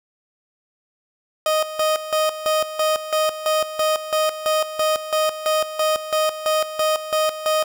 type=tone with tremolo; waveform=30% pulse; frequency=622.3 Hz; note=D#5; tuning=in tune; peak=-14 dBFS; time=1.46-7.64 s; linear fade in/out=2 ms; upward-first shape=square; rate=3 Hz; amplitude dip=75%; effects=none